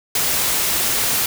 white noise, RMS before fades -19 dBFS, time 0.15-1.26 s, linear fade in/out 2 ms, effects none

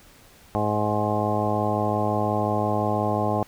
harmonic tone with a mistuned harmonic, 105.7 Hz, G#2, 31 cents sharp, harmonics 1 / 2 / 3 / 4 / 5 / 6 / 7 / 8 / 10, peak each -28 / -29 / -31 / -31 / -31 / -29 / -29 / -29 / -32 dBFS, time 0.55-3.43 s, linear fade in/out 0 ms, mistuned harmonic 8, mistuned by -15 cents, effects pink hiss -52 dBFS RMS until 3.47 s

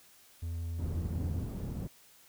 triangle tone with vibrato, 83.9 Hz, E2, 31 cents sharp, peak -32 dBFS, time 0.42-1.44 s, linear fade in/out 10 ms, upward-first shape square, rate 11 Hz, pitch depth 9 cents each way
white low-pass noise, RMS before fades -38 dBFS, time 0.78-1.88 s, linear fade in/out 20 ms, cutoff 170 Hz, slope 12 dB/octave
effects white hiss -60 dBFS RMS until 2.28 s

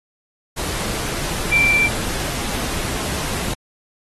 sine tone in noise, 2349 Hz, D7, in tune, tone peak -13 dBFS, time 1.51-1.89 s, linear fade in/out 20 ms, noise pink, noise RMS -25 dBFS, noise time 0.56-3.55 s, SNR +9 dB, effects AAC 32 kbps

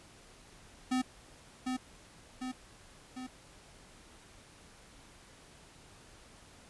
square tone with echo, 255.6 Hz, C4, 40 cents flat, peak -29 dBFS, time 0.91-1.02 s, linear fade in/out 10 ms, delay 750 ms, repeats 3, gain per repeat -4 dB, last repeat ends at 3.27 s, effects pink hiss -57 dBFS RMS until 6.69 s + resampled to 24000 Hz

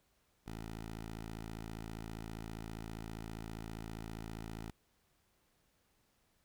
10% pulse tone, 55 Hz, A1, in tune, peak -35 dBFS, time 0.46-4.71 s, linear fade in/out 10 ms, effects pink hiss -75 dBFS RMS until 6.44 s

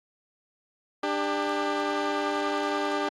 15% pulse tone pair together, 296.8 / 399.2 Hz, D4 / G4, +18 / +32 cents, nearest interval perfect fourth, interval 514 cents, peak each -22 / -22 dBFS, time 1.03-3.09 s, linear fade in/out 5 ms, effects low-pass 4000 Hz 12 dB/octave + AAC 64 kbps

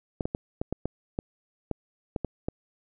clicks, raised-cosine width 2 ms, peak -15 dBFS, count 11, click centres 0.208 / 0.255 / 0.349 / 0.615 / 0.726 / 0.856 / 1.189 / 1.713 / 2.162 / 2.247 / 2.485 s, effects none

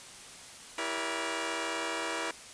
10% pulse chord, E diminished seventh, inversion none, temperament just, 329.6 / 395.6 / 474.7 / 569.6 Hz, E4 / G4 / Bb4 / Db5, 0 / +16 / +31 / +47 cents, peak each -28 / -33 / -29 / -31 dBFS, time 0.78-2.31 s, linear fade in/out 2 ms, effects white hiss -48 dBFS RMS until 2.53 s + resampled to 22050 Hz

